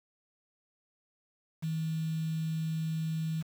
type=tone with quantisation; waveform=sine; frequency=160 Hz; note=D#3; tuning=49 cents sharp; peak=-30 dBFS; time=1.62-3.43 s; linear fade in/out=20 ms; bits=8; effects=none